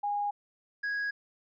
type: tone pair in turn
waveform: sine / triangle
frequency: 820 / 1655.7 Hz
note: G#5 / G#6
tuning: -22 / -6 cents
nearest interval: octave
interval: 1216 cents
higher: second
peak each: -28 dBFS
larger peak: neither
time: 0.03-0.31 / 0.83-1.11 s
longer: neither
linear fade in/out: 10 ms
effects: resampled to 16000 Hz